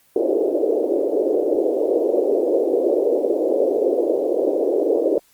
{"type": "band-pass noise", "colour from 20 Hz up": "white", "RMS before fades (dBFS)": -19, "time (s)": [0.16, 5.18], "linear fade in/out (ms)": 2, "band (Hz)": [320, 560], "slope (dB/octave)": 48, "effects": ["white hiss -57 dBFS RMS until 5.33 s", "Opus 24 kbps"]}